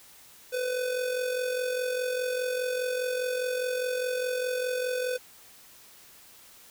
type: tone with amplitude modulation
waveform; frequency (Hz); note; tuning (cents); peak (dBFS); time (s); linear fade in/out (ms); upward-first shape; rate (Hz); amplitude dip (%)
square; 502; B4; +28; -26; 0.52-5.18; 20; sine; 44.9; 50
effects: white hiss -53 dBFS RMS until 6.7 s